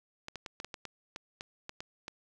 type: clicks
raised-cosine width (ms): 0.2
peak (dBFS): -23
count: 12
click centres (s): 0.284 / 0.357 / 0.462 / 0.601 / 0.646 / 0.742 / 0.853 / 1.161 / 1.409 / 1.694 / 1.805 / 2.081
effects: none